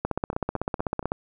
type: two click trains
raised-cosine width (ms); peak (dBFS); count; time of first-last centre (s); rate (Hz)
1; -11 / -23; 18 / 4; 0.05-1.119 / 0.33-1.028; 15.9 / 4.3
effects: none